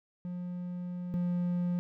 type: tone pair in turn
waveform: triangle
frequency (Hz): 178 / 176.57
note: F3 / F3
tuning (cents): +33 / +19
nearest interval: unison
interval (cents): 14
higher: first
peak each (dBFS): -33 / -26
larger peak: second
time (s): 0.25-1.14 / 1.14-1.79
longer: first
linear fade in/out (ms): 0
effects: none